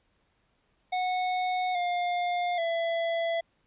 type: tone with pitch steps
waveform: square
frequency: 734 / 708 / 669 Hz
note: F#5 / F5 / E5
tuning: -14 / +23 / +25 cents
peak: -27 dBFS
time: 0.92-3.41 s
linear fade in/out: 10 ms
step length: 830 ms
effects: pink hiss -71 dBFS RMS until 3.66 s + resampled to 8000 Hz